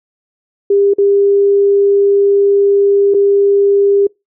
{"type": "tone with dropouts", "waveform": "sine", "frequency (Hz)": 400.5, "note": "G4", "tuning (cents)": 37, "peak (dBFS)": -7, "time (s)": [0.7, 4.07], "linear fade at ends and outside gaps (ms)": 5, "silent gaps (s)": [[0.937, 0.983], [3.14, 3.144]], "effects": ["noise-tail reverb RT60 0.2 s tail -25 dB re dry"]}